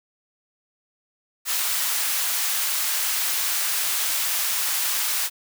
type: high-pass noise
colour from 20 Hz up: white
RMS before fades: -24 dBFS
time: 1.45-5.3 s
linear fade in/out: 50 ms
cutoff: 950 Hz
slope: 12 dB/octave
effects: none